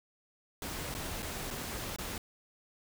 pink noise with dropouts, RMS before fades -39 dBFS, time 0.62-2.18 s, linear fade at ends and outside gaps 2 ms, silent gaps 0.942-0.949 / 1.223-1.227 / 1.505-1.509 / 1.962-1.985 s, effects none

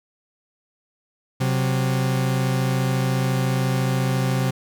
40% pulse tone pair together, 130.81 / 185 Hz, C3 / F#3, 0 / 0 cents, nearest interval tritone, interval 600 cents, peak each -19 / -26 dBFS, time 1.4-4.51 s, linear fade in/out 10 ms, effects none

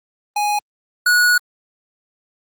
square tone pair in turn, 830.6 / 1460.5 Hz, G#5 / F#6, 0 / -23 cents, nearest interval minor seventh, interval 977 cents, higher second, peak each -17 / -12 dBFS, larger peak second, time 0.36-0.59 / 1.06-1.38 s, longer second, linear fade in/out 5 ms, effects Opus 24 kbps

